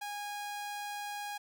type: tone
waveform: sawtooth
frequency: 822 Hz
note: G#5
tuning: 18 cents flat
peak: -34 dBFS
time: 0.01-1.38 s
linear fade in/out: 10 ms
effects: none